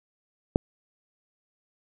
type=click; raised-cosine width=2 ms; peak=-6 dBFS; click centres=0.559 s; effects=none